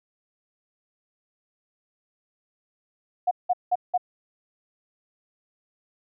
sine tone bursts, 723 Hz, F#5, 40 cents flat, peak -18 dBFS, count 4, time 3.27-3.978 s, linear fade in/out 10 ms, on 42 ms, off 180 ms, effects none

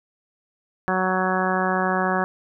harmonic tone, 186.1 Hz, F#3, 10 cents sharp, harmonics 1 / 2 / 3 / 4 / 5 / 6 / 7 / 8 / 9, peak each -26 / -28 / -29 / -26 / -30 / -28 / -31 / -31 / -28 dBFS, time 0.88-2.24 s, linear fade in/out 0 ms, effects none

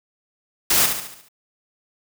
white noise with echo, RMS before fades -17 dBFS, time 0.7-0.86 s, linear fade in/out 5 ms, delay 71 ms, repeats 6, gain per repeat -6 dB, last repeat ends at 1.286 s, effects none

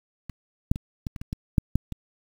clicks, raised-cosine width 5 ms, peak -25 / -6 / -20 / -17 / -25 / -23 / -17 / -6 / -8 / -20 dBFS, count 10, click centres 0.297 / 0.715 / 0.759 / 1.068 / 1.162 / 1.215 / 1.329 / 1.582 / 1.756 / 1.923 s, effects 7-bit

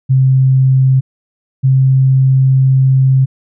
sine tone pair in turn, 131.9 / 132.56 Hz, C3 / C3, +14 / +23 cents, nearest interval unison, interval 9 cents, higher second, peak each -6 dBFS, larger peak neither, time 0.09-1.01 / 1.63-3.26 s, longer second, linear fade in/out 20 ms, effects none

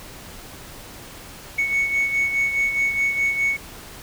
sine beating tone pair, 2217 / 2221.8 Hz, C#7 / C#7, 0 / +3 cents, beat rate 4.8 Hz, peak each -18 / -25 dBFS, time 1.58-3.57 s, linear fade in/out 10 ms, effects tanh soft clip ceiling -15 dBFS + pink hiss -40 dBFS RMS until 4.02 s

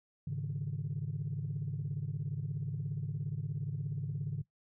sine chord, Ab suspended fourth, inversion none, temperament equal, 103.83 / 138.59 / 155.56 Hz, Ab2 / Db3 / Eb3, 0 / 0 / 0 cents, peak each -40 / -36 / -38 dBFS, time 0.27-4.42 s, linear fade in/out 5 ms, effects noise-tail reverb RT60 0.1 s tail -17 dB re dry + tanh soft clip ceiling -28 dBFS

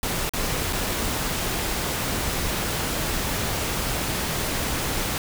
pink noise with dropouts, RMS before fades -26 dBFS, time 0.03-5.18 s, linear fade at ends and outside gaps 1 ms, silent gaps 0.294-0.335 / 0.726-0.73 s, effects none

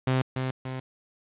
sawtooth tone with echo, 130 Hz, C3, 11 cents flat, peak -18 dBFS, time 0.07-0.22 s, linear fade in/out 5 ms, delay 290 ms, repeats 2, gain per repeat -5 dB, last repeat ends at 0.8 s, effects resampled to 8000 Hz + 8-bit

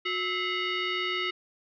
sine tone with frequency modulation, 364.3 Hz, F#4, 27 cents flat, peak -27 dBFS, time 0.05-1.31 s, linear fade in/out 10 ms, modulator 835 Hz, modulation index 3.8, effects none

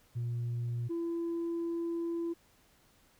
sine tone pair in turn, 119.2 / 337.1 Hz, A#2 / E4, +39 / +39 cents, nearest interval octave + tritone, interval 1800 cents, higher second, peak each -30 / -30 dBFS, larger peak neither, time 0.15-0.89 / 0.89-2.34 s, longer second, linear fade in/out 20 ms, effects tanh soft clip ceiling -30 dBFS + pink hiss -66 dBFS RMS until 3.19 s

